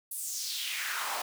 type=noise with high-pass filter sweep; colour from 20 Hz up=pink; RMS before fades=-35 dBFS; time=0.11-1.22 s; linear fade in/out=5 ms; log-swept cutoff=11000 to 720 Hz; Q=2.7; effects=none